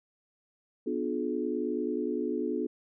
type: chord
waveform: sine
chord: B diminished seventh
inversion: none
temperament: just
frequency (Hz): 246.9 / 296.3 / 355.6 / 426.7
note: B3 / D4 / F4 / Ab4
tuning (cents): 0 / +15 / +31 / +47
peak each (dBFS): -34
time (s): 0.86-2.67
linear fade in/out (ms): 10
effects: none